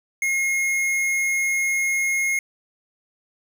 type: tone with hard clipping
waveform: sine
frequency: 2152 Hz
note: C7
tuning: 48 cents sharp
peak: -21 dBFS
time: 0.22-2.39 s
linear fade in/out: 2 ms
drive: 14 dB
effects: none